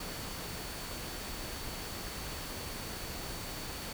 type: tone in noise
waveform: sine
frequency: 4476 Hz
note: C#8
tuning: 16 cents sharp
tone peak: -50 dBFS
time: 0-3.93 s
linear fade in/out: 5 ms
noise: pink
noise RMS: -41 dBFS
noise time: 0-3.93 s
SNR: -12 dB
effects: none